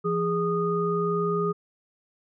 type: tone cluster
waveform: sine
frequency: 170.6 / 413.3 / 1234 Hz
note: F3 / G#4 / D#6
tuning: -40 / -8 / -15 cents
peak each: -28 / -25 / -29 dBFS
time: 0.04-1.53 s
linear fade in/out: 20 ms
effects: none